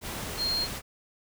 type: tone in noise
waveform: sine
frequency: 4218 Hz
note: C8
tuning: 13 cents sharp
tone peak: -26 dBFS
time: 0.37-0.68 s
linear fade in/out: 50 ms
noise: pink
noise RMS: -36 dBFS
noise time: 0.01-0.82 s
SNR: +7 dB
effects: none